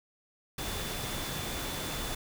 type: tone in noise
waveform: sine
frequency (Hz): 3494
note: A7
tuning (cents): -13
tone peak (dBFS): -44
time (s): 0.58-2.15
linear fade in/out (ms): 5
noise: pink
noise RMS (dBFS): -36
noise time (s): 0.58-2.15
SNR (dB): -11
effects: none